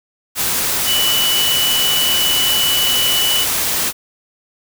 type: tone in noise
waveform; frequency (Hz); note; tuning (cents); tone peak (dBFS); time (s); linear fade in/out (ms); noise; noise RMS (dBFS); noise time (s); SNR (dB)
sine; 2965; F#7; +3; -15; 0.85-3.46; 50; white; -18; 0.35-3.93; 0
effects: none